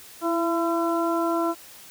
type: harmonic tone with a mistuned harmonic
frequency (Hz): 337.7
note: E4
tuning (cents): +42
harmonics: 1 / 2 / 3 / 4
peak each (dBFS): -24 / -27 / -29 / -30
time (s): 0.21-1.55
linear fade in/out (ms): 50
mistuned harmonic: 1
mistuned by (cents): -23
effects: white hiss -46 dBFS RMS until 1.9 s